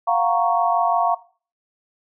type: chord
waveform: sine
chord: Gb major seventh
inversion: third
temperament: equal with one note detuned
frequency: 698.5 / 744.3 / 932.3 / 1108.7 Hz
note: F5 / Gb5 / Bb5 / Db6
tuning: 0 / +10 / 0 / 0 cents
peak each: -19 / -25 / -22 / -22 dBFS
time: 0.07-1.15 s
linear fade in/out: 10 ms
effects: noise-tail reverb RT60 0.4 s tail -19 dB re dry